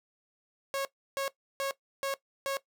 sawtooth tone bursts, 548 Hz, C#5, 20 cents flat, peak -26 dBFS, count 5, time 0.74-2.57 s, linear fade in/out 0 ms, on 110 ms, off 320 ms, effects noise-tail reverb RT60 0.1 s tail -17 dB re dry

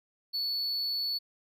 triangle tone, 4435 Hz, C#8, in tune, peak -28 dBFS, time 0.33-1.19 s, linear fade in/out 20 ms, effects none

